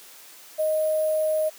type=tone with sample-and-hold; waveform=sine; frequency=622.3 Hz; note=D#5; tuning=in tune; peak=-20 dBFS; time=0.58-1.5 s; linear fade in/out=20 ms; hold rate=11025 Hz; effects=white hiss -47 dBFS RMS until 1.58 s + high-pass 300 Hz 12 dB/octave